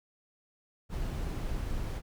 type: noise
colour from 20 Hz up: brown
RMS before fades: -34 dBFS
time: 0.89-2.02 s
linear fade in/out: 50 ms
effects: none